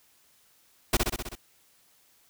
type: noise with echo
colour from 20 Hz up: pink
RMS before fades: -22 dBFS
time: 0.93-0.97 s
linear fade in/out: 5 ms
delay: 64 ms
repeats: 6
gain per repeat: -3 dB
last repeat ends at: 1.354 s
effects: white hiss -63 dBFS RMS until 2.29 s